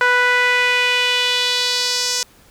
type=tone with band-pass filter sweep; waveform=sawtooth; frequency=493.9 Hz; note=B4; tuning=in tune; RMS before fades=-17 dBFS; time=0.01-2.23 s; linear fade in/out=0 ms; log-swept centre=1500 to 5900 Hz; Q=2.4; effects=pink hiss -50 dBFS RMS until 2.5 s